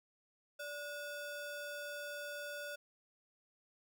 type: ring-modulated tone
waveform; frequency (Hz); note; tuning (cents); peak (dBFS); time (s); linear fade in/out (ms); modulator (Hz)
square; 1018; C6; -48; -40; 0.59-2.76; 10; 436
effects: none